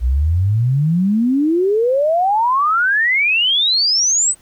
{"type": "exponential sweep", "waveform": "sine", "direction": "up", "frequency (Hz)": [58, 8290], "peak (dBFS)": -12, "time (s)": [0, 4.35], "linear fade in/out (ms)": 50, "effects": ["pink hiss -52 dBFS RMS until 4.41 s"]}